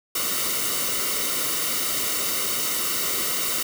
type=noise with comb filter; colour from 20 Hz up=white; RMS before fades=-25 dBFS; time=0.15-3.63 s; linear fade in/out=5 ms; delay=1.2 ms; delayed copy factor=-0.7; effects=none